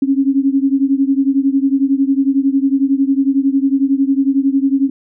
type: beating tone pair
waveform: sine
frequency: 269.3 / 280.3 Hz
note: C#4 / C#4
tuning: -50 / +19 cents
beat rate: 11 Hz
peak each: -13 / -15 dBFS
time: 0.02-4.9 s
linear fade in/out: 5 ms
effects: none